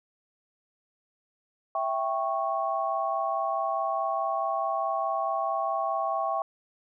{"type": "chord", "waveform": "sine", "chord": "C# diminished", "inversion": "first", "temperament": "equal with one note detuned", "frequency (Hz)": [659.3, 784, 1103], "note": ["E5", "G5", "C#6"], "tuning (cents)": [0, 0, -9], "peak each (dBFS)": -30, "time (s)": [1.75, 6.42], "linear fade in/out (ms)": 2, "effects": []}